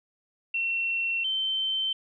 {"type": "tone pair in turn", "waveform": "sine", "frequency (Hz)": [2715, 3096], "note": ["F7", "G7"], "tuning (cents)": [-50, -22], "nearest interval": "major second", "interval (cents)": 228, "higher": "second", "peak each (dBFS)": -25, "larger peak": "neither", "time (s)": [[0.54, 1.24], [1.24, 1.93]], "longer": "first", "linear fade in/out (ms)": 5, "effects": []}